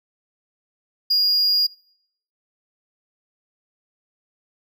triangle tone, 4852 Hz, D#8, 44 cents flat, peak -14 dBFS, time 1.1-1.67 s, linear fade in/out 10 ms, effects noise-tail reverb RT60 0.7 s tail -26 dB re dry

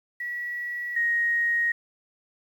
sine tone pair in turn, 1933 / 1875.8 Hz, B6 / A#6, -38 / +10 cents, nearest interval minor second, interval 52 cents, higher first, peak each -29 / -21 dBFS, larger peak second, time 0.2-0.96 / 0.96-1.72 s, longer neither, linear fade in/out 5 ms, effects 9-bit

